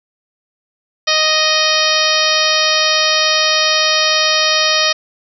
harmonic tone, 622.3 Hz, D#5, in tune, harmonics 1 / 2 / 3 / 4 / 5 / 6 / 7 / 8 / 9, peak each -20 / -20 / -20 / -20 / -20 / -20 / -20 / -20 / -20 dBFS, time 1.07-4.93 s, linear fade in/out 10 ms, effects none

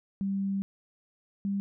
sine tone pair in turn, 196 / 198.62 Hz, G3 / G3, 0 / +23 cents, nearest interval unison, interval 23 cents, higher second, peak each -27 dBFS, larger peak neither, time 0.21-0.62 / 1.45-1.6 s, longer first, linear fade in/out 0 ms, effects none

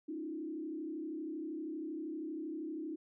sine tone with frequency modulation, 313.6 Hz, D#4, 14 cents sharp, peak -38 dBFS, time 0.08-2.96 s, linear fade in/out 10 ms, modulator 32.7 Hz, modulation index 1, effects none

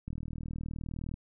click train, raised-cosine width 5 ms, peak -26 dBFS, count 43, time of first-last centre 0.08-1.141 s, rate 39.6 Hz, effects none

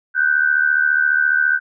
sine tone pair together, 1480 / 1554.6 Hz, F#6 / G6, 0 / -15 cents, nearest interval minor second, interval 85 cents, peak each -16 dBFS, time 0.14-1.6 s, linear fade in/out 50 ms, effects none

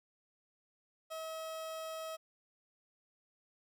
30% pulse tone, 641 Hz, E5, 49 cents flat, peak -38 dBFS, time 1.1-2.17 s, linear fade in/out 20 ms, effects none

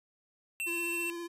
square tone, 2697 Hz, E7, 39 cents sharp, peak -33 dBFS, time 0.6-1.1 s, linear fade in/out 0 ms
square tone with vibrato, 342.2 Hz, F4, 35 cents flat, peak -38 dBFS, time 0.66-1.28 s, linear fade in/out 20 ms, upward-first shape sine, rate 15 Hz, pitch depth 19 cents each way
effects resampled to 32000 Hz

